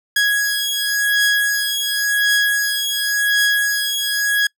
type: beating tone pair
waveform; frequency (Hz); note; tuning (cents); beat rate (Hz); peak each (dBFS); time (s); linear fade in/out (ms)
sawtooth; 1661.2 / 1662.12; G#6 / G#6; 0 / +1; 0.92; -15 / -15; 0.16-4.47; 5
effects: noise-tail reverb RT60 0.1 s tail -26 dB re dry